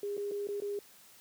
sine tone with dropouts, 407 Hz, G#4, 35 cents flat, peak -33 dBFS, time 0.03-0.79 s, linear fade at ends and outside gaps 2 ms, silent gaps 0.169-0.177 / 0.312-0.317 / 0.472-0.487 / 0.602-0.62 s, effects white hiss -58 dBFS RMS until 1.2 s + high-pass 80 Hz 12 dB/octave

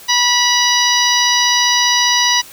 harmonic tone, 975 Hz, B5, 23 cents flat, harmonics 1 / 2 / 3 / 4 / 5 / 6, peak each -18 / -18 / -18 / -18 / -18 / -18 dBFS, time 0.08-2.42 s, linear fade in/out 20 ms, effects white hiss -38 dBFS RMS until 2.52 s

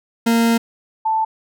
40% pulse / sine tone pair in turn, 230.7 / 882.1 Hz, A#3 / A5, -18 / +4 cents, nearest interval octave + major seventh, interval 2322 cents, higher second, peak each -12 / -15 dBFS, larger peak first, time 0.26-0.58 / 1.05-1.25 s, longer first, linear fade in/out 10 ms, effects none

